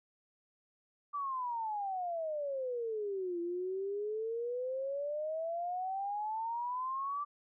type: exponential two-way sweep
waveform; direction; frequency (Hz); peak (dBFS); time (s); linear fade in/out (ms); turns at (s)
sine; down then up; 1174.7 to 340 to 1174.7; -34; 1.13-7.25; 20; 3.4
effects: none